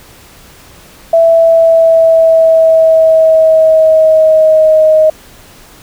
sine tone with pitch glide, 662 to 625.9 Hz, E5 to D#5, +7 to +10 cents, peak -3 dBFS, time 1.13-5.1 s, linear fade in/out 5 ms, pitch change -97 cents, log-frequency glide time 1.24-4.85 s, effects pink hiss -38 dBFS RMS until 5.82 s

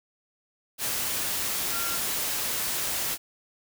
sine tone in noise, 1380 Hz, F6, 21 cents flat, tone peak -34 dBFS, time 1.7-1.99 s, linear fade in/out 50 ms, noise white, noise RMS -29 dBFS, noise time 0.78-3.18 s, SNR -8 dB, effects none

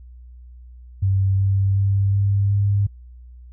sine tone with pitch steps, 96.7 / 97.71 / 98.73 / 99.76 / 100.81 Hz, G2 / G2 / G2 / G2 / G2, -23 / -5 / +13 / +31 / +49 cents, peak -15 dBFS, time 1.02-2.87 s, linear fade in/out 10 ms, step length 370 ms, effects added 61 Hz sine -39 dBFS peak until 3.52 s

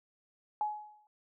sine tone with exponential decay, 844 Hz, G#5, 28 cents sharp, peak -27 dBFS, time 0.61-1.07 s, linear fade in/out 1 ms, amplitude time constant 100 ms, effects none

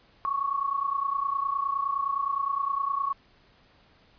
sine tone pair together, 1102 / 1131.7 Hz, C#6 / C#6, -11 / +35 cents, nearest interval unison, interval 46 cents, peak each -27 / -30 dBFS, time 0.25-3.13 s, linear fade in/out 0 ms, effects pink hiss -60 dBFS RMS until 4.18 s + resampled to 11025 Hz

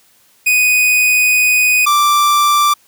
45% pulse tone pair in turn, 2489 / 1174.7 Hz, D#7 / D6, 0 / 0 cents, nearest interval octave + minor second, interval 1300 cents, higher first, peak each -9 dBFS, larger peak neither, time 0.46-1.86 / 1.86-2.74 s, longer first, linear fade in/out 10 ms, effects white hiss -52 dBFS RMS until 2.87 s + high-pass 60 Hz 12 dB/octave

